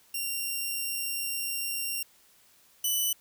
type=tone pair in turn; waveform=5% pulse; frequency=2767 / 2983 Hz; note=F7 / F#7; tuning=-17 / +13 cents; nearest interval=minor second; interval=130 cents; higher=second; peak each=-21 / -17 dBFS; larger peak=second; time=0.14-2.03 / 2.84-3.13 s; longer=first; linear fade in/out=5 ms; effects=white hiss -61 dBFS RMS until 3.2 s